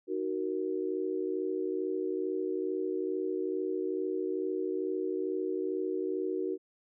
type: chord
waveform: sine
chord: D# minor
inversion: none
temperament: just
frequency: 311.1 / 373.4 / 466.7 Hz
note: D#4 / F#4 / A#4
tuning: 0 / +16 / +2 cents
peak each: -36 / -32 / -37 dBFS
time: 0.07-6.58 s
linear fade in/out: 50 ms
effects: none